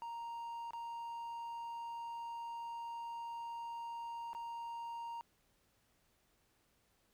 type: tone with dropouts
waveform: triangle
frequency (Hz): 932.3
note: A#5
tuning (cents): 0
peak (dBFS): -40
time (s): 0.02-5.21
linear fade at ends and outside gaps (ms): 0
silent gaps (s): 0.707-0.734 / 4.332-4.349
effects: pink hiss -75 dBFS RMS until 7.13 s